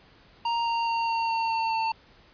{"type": "tone with pitch steps", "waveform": "square", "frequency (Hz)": [932.3, 926.4, 920.5, 914.7, 908.9, 903.1, 897.4], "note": ["A#5", "A#5", "A#5", "A#5", "A#5", "A5", "A5"], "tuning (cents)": [0, -11, -22, -33, -44, 45, 34], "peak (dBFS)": -25, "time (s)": [0.45, 1.92], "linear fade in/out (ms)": 5, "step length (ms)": 210, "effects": ["pink hiss -56 dBFS RMS until 2.33 s", "resampled to 11025 Hz"]}